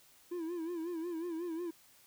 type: tone with vibrato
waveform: triangle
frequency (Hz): 337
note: E4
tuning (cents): +38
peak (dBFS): -34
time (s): 0.31-1.71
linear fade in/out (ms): 10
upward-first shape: sine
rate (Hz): 5.5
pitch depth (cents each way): 96
effects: white hiss -63 dBFS RMS until 2.06 s